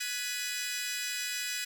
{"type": "chord", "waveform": "15% pulse", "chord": "G# minor seventh", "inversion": "third", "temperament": "equal with one note detuned", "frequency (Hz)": [1480, 1686.4, 1975.5, 2489], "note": ["F#6", "G#6", "B6", "D#7"], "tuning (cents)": [0, 26, 0, 0], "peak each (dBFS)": [-34, -34, -32, -30], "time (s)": [0, 1.65], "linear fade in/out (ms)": 10, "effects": []}